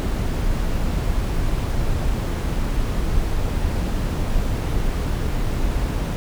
brown noise, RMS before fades -21 dBFS, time 0-6.16 s, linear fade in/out 0 ms, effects none

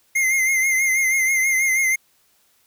square tone with vibrato, 2101 Hz, C7, 7 cents sharp, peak -17 dBFS, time 0.15-1.96 s, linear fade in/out 10 ms, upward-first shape triangle, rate 6.2 Hz, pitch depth 57 cents each way, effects white hiss -61 dBFS RMS until 2.66 s

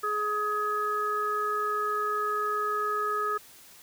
harmonic tone, 420 Hz, G#4, 19 cents sharp, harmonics 1 / 3 / 4, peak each -33 / -27 / -37 dBFS, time 0.03-3.38 s, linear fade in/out 10 ms, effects white hiss -52 dBFS RMS until 3.82 s

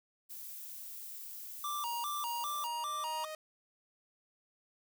violet noise, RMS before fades -46 dBFS, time 0.29-2.68 s, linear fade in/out 20 ms
square tone with vibrato, 1055 Hz, C6, 14 cents sharp, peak -36 dBFS, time 1.64-3.25 s, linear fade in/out 2 ms, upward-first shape square, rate 2.5 Hz, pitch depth 190 cents each way
sawtooth tone with exponential growth, 622.3 Hz, D#5, in tune, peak -36 dBFS, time 1.78-3.35 s, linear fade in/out 2 ms, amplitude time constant 340 ms
effects none

